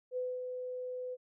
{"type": "tone with ADSR envelope", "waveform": "sine", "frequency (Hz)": 503, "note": "B4", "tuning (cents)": 32, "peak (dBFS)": -32, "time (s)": [0.11, 1.17], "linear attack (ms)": 58, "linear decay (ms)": 230, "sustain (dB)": -5, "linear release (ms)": 38, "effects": []}